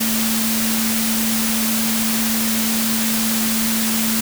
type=tone in noise; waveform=sine; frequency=223 Hz; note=A3; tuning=23 cents sharp; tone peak=-20 dBFS; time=0-4.21 s; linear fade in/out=10 ms; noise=white; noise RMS=-21 dBFS; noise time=0-4.21 s; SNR=-2 dB; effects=none